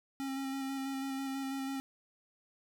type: tone with vibrato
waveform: square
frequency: 270 Hz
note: C#4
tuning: 45 cents flat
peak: -36 dBFS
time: 0.2-1.8 s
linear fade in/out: 0 ms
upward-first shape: square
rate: 6.1 Hz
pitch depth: 15 cents each way
effects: none